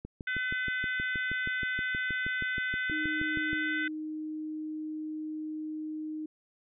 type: click train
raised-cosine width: 3 ms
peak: -26 dBFS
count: 23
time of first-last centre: 0.05-3.531 s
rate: 6.32 Hz
type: harmonic tone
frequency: 505 Hz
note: B4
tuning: 39 cents sharp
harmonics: 3 / 4 / 5 / 6 / 7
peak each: -31 / -35 / -45 / -48 / -45 dBFS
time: 0.27-3.88 s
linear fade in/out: 5 ms
type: tone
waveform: sine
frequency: 309.6 Hz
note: D#4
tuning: 9 cents flat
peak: -34 dBFS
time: 2.91-6.26 s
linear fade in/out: 5 ms
effects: none